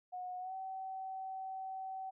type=tone with pitch glide; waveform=sine; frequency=729 to 762.6 Hz; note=F#5 to G5; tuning=-26 to -48 cents; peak=-40 dBFS; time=0.12-2.11 s; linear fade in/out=20 ms; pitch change=+78 cents; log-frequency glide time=0.39-0.54 s; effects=none